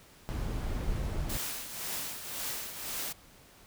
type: noise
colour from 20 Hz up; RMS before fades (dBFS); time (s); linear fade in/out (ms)
brown; -33; 0.29-1.37; 0
type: noise with tremolo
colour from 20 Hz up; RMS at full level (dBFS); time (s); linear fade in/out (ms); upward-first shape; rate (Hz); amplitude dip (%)
white; -35; 1.29-3.13; 10; triangle; 1.9; 65
effects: pink hiss -57 dBFS RMS until 3.66 s